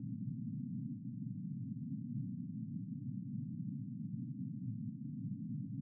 pink band-pass noise, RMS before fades -43 dBFS, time 0-5.81 s, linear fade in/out 5 ms, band 110 to 270 Hz, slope 96 dB/octave, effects none

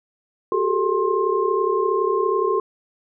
sine tone cluster, 373.8 / 405.9 / 443.2 / 1060 Hz, F#4 / G#4 / A4 / C6, +18 / -40 / +13 / +22 cents, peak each -23 dBFS, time 0.52-2.6 s, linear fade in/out 2 ms, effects none

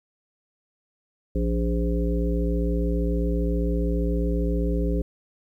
harmonic tone with a mistuned harmonic, 57.5 Hz, A#1, 23 cents flat, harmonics 1 / 3 / 5 / 7 / 9, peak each -23 / -28 / -30 / -31 / -33 dBFS, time 1.35-5.02 s, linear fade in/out 5 ms, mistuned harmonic 7, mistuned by +30 cents, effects 10-bit

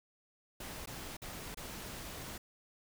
pink noise with dropouts, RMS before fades -45 dBFS, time 0.6-2.38 s, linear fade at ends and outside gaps 5 ms, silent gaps 0.859-0.872 / 1.169-1.218 / 1.546-1.571 s, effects none

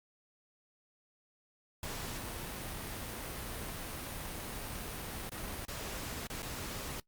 pink noise with dropouts, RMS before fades -41 dBFS, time 1.83-7 s, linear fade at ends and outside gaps 2 ms, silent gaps 5.294-5.318 / 5.652-5.682 / 6.27-6.3 / 6.422-6.428 s, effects noise-tail reverb RT60 0.1 s tail -23 dB re dry + Opus 48 kbps

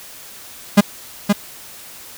45% pulse tone with echo, 203.9 Hz, G#3, 32 cents flat, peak -5 dBFS, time 0.77-0.81 s, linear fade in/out 10 ms, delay 520 ms, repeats 1, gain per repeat -5 dB, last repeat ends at 1.33 s, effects white hiss -38 dBFS RMS until 2.17 s

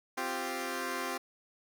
10% pulse chord, C suspended fourth, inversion none, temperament equal, 261.6 / 349.2 / 392 Hz, C4 / F4 / G4, 0 / 0 / 0 cents, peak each -30 dBFS, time 0.17-1.18 s, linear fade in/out 10 ms, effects none

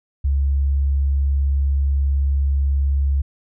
sine tone, 69.3 Hz, C#2, in tune, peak -15 dBFS, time 0.24-3.22 s, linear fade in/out 10 ms, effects none

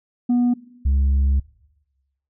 sine tone pair in turn, 243.7 / 68.39 Hz, B3 / C#2, -23 / -23 cents, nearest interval octave + minor seventh, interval 2200 cents, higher first, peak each -12 dBFS, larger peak neither, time 0.29-0.54 / 0.85-1.4 s, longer second, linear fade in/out 10 ms, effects noise-tail reverb RT60 1.0 s tail -21 dB re dry + tanh soft clip ceiling -14 dBFS

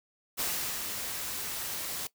white noise with ADSR envelope, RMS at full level -31 dBFS, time 0.37-2.07 s, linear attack 30 ms, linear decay 380 ms, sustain -5 dB, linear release 3 ms, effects noise-tail reverb RT60 0.1 s tail -18 dB re dry

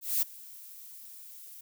violet noise with ADSR envelope, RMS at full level -26 dBFS, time 0.01-1.61 s, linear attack 210 ms, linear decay 13 ms, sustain -22 dB, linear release 4 ms, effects none

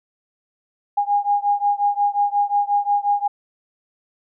sine beating tone pair, 814 / 819.6 Hz, G#5 / G#5, -35 / -23 cents, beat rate 5.6 Hz, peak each -19 / -20 dBFS, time 0.97-3.28 s, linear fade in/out 10 ms, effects none

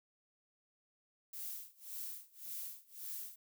violet noise with tremolo, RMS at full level -43 dBFS, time 1.33-3.36 s, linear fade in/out 5 ms, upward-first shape sine, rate 1.8 Hz, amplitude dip 95%, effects none

